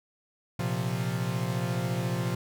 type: chord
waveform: 45% pulse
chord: Bb suspended second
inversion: none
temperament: equal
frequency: 116.54 / 130.81 / 174.61 Hz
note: Bb2 / C3 / F3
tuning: 0 / 0 / 0 cents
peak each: -32 dBFS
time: 0.59-2.35 s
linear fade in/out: 5 ms
effects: none